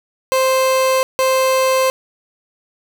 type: tone pair in turn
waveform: 30% pulse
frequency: 523.3 / 523.3 Hz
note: C5 / C5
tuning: 0 / 0 cents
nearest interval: unison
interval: 0 cents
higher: neither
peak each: -10 dBFS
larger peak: neither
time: 0.32-1.03 / 1.19-1.9 s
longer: neither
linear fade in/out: 0 ms
effects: none